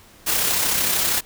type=noise with amplitude modulation; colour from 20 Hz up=white; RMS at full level=-19 dBFS; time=0.26-1.21 s; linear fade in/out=20 ms; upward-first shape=sine; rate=33 Hz; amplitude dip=35%; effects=pink hiss -49 dBFS RMS until 1.25 s